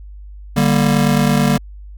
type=chord; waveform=square; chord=G minor; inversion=second; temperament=just; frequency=147 / 196 / 235.2 Hz; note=D3 / G3 / Bb3; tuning=+2 / 0 / +16 cents; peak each=-17 dBFS; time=0.56-1.58 s; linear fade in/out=10 ms; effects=added 50 Hz sine -32 dBFS peak until 1.97 s